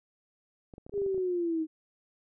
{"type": "clicks", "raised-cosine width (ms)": 2, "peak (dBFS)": -33, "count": 10, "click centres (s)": [0.738, 0.781, 0.865, 0.895, 0.939, 0.978, 1.018, 1.063, 1.145, 1.179]}
{"type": "linear sweep", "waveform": "sine", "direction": "down", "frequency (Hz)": [410, 311.1], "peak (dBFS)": -27, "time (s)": [0.92, 1.67], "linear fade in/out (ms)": 50}
{"effects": []}